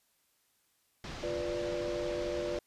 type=low-pass noise; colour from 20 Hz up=pink; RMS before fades=-43 dBFS; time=1.04-2.59 s; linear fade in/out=2 ms; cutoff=5800 Hz; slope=24 dB/octave
type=chord; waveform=sine; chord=B diminished; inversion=second; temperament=equal; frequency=349.2 / 493.9 / 587.3 Hz; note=F4 / B4 / D5; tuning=0 / 0 / 0 cents; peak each=-37 / -38 / -36 dBFS; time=1.23-2.59 s; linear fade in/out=2 ms
effects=white hiss -73 dBFS RMS until 2.66 s + resampled to 32000 Hz